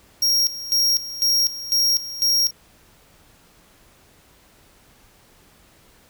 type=tone with tremolo; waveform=45% pulse; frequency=5590 Hz; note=F8; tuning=1 cent sharp; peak=-16 dBFS; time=0.22-2.51 s; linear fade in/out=5 ms; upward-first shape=square; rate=2 Hz; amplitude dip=80%; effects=pink hiss -54 dBFS RMS until 6.09 s